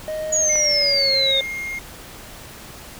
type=tone with pitch glide; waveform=triangle; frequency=622.3 to 541.7 Hz; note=D#5 to C#5; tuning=0 to -40 cents; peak=-22 dBFS; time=0.08-1.41 s; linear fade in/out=0 ms; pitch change=-240 cents; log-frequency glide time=0.39-1.12 s
type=exponential sweep; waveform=sine; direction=down; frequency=6860 to 3596 Hz; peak=-16 dBFS; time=0.32-1.41 s; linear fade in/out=10 ms
type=tone; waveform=triangle; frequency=2131 Hz; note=C7; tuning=31 cents sharp; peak=-24 dBFS; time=0.49-1.79 s; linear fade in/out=5 ms
type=click; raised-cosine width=0.5 ms; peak=-17 dBFS; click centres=0.556 s
effects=pink hiss -39 dBFS RMS until 2.99 s